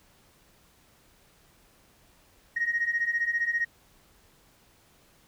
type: beating tone pair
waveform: sine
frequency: 1864.7 / 1879.7 Hz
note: A#6 / A#6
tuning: 0 / +14 cents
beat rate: 15 Hz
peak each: -29 / -26 dBFS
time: 2.56-3.65 s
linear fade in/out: 10 ms
effects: tanh soft clip ceiling -18 dBFS + pink hiss -61 dBFS RMS until 5.27 s